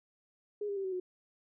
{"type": "tone with pitch steps", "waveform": "sine", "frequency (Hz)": [414.7, 401.7, 389.2, 377, 365.2], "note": ["G#4", "G4", "G4", "F#4", "F#4"], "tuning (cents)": [-3, 42, -12, 32, -23], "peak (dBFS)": -33, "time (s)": [0.61, 1], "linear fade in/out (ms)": 5, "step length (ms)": 78, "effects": []}